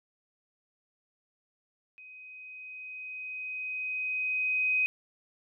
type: tone with level ramp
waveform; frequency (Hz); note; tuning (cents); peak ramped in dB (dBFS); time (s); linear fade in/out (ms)
sine; 2514; D#7; +17; -47 to -23; 1.98-4.86; 0
effects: none